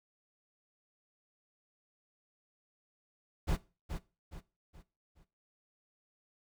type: noise with echo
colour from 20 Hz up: brown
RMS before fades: -31 dBFS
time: 3.47-3.57 s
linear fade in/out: 20 ms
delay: 420 ms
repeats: 4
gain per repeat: -8 dB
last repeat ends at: 5.25 s
effects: noise-tail reverb RT60 0.3 s tail -18 dB re dry